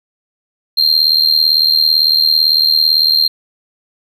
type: tone with amplitude modulation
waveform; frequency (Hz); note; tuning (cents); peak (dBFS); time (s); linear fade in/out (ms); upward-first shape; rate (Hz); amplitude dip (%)
triangle; 4186; C8; 0; -4; 0.77-3.28; 10; sine; 77.9; 80
effects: none